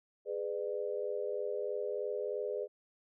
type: chord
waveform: sine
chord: G# diminished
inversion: none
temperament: just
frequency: 415.3 / 498.4 / 598 Hz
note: G#4 / B4 / D5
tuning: 0 / +16 / +31 cents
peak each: -37 / -38 / -40 dBFS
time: 0.25-2.68 s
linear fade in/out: 50 ms
effects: none